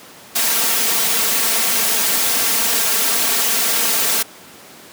white noise with comb filter, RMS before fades -17 dBFS, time 0.35-4.23 s, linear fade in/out 10 ms, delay 4.4 ms, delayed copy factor +0.65, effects pink hiss -40 dBFS RMS until 4.92 s + high-pass 200 Hz 12 dB/octave

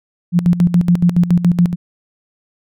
sine tone with tremolo, 174.61 Hz, F3, in tune, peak -7 dBFS, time 0.32-1.76 s, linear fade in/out 50 ms, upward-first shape square, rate 7.1 Hz, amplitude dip 75%, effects none

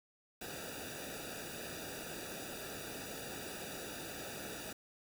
pink noise with comb filter, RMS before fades -45 dBFS, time 0.41-4.73 s, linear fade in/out 5 ms, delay 0.94 ms, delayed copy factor -0.95, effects none

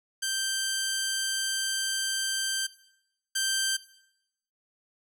10% pulse tone pair in turn, 1567 / 1567 Hz, G6 / G6, -1 / -1 cents, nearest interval unison, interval 0 cents, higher neither, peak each -19 / -17 dBFS, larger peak second, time 0.22-2.67 / 3.35-3.77 s, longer first, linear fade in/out 10 ms, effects noise-tail reverb RT60 0.8 s tail -17 dB re dry

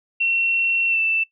sine tone with pitch glide, 2719 to 2660 Hz, F7 to E7, -47 to +15 cents, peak -17 dBFS, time 0.2-1.24 s, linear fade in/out 10 ms, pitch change -38 cents, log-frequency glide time 0.88-0.99 s, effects noise-tail reverb RT60 0.1 s tail -19 dB re dry

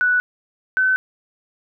sine tone pair in turn, 1480 / 1519.9 Hz, F#6 / F#6, 0 / +46 cents, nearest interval unison, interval 46 cents, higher second, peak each -14 dBFS, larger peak neither, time 0.01-0.2 / 0.77-0.96 s, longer neither, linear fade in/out 0 ms, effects none

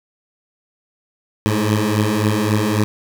15% pulse beating tone pair, 104 / 107.7 Hz, G#2 / A2, +3 / -37 cents, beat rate 3.7 Hz, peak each -13 / -11 dBFS, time 1.46-2.84 s, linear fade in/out 0 ms, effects none

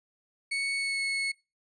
35% pulse tone with pitch glide, 2217 to 2194 Hz, C#7 to C#7, 0 to -18 cents, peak -26 dBFS, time 0.51-1.32 s, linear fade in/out 10 ms, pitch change -18 cents, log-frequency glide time 0.76-1.02 s, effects noise-tail reverb RT60 0.3 s tail -25 dB re dry + resampled to 22050 Hz

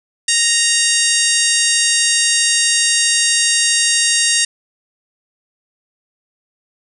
harmonic tone, 932.3 Hz, A#5, in tune, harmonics 2 / 3 / 4 / 5 / 6 / 7 / 8 / 9 / 10, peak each -21 / -21 / -21 / -21 / -21 / -21 / -21 / -21 / -21 dBFS, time 0.28-4.45 s, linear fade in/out 5 ms, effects none

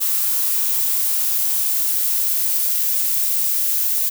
violet noise with high-pass filter sweep, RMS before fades -19 dBFS, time 0-4.1 s, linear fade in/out 20 ms, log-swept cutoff 1100 to 430 Hz, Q 3.1, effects none

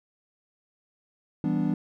triangle chord, E minor seventh, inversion none, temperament equal, 164.81 / 196 / 246.9 / 293.7 Hz, E3 / G3 / B3 / D4, 0 / 0 / 0 / 0 cents, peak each -27 dBFS, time 1.44-1.74 s, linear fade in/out 2 ms, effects none

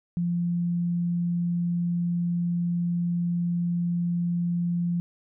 sine tone, 173.2 Hz, F3, 14 cents flat, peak -23 dBFS, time 0.17-5 s, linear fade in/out 0 ms, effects none

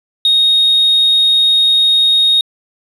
triangle tone, 3729 Hz, A#7, in tune, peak -5 dBFS, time 0.25-2.41 s, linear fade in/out 2 ms, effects tanh soft clip ceiling -4 dBFS + resampled to 32000 Hz

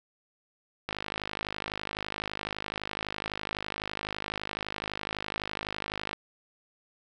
click train, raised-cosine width 0.3 ms, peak -16 dBFS, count 273, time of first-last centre 0.89-6.131 s, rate 51.9 Hz, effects none

